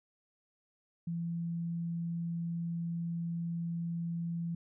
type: tone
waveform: sine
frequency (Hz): 168.9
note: E3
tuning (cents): +42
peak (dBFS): -33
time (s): 1.07-4.55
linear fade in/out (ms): 5
effects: none